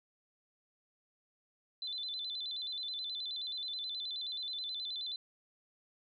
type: tone with vibrato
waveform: sine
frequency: 3773 Hz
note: A#7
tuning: 20 cents sharp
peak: -37 dBFS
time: 1.82-5.16 s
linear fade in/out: 2 ms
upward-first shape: square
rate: 9.4 Hz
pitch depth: 120 cents each way
effects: none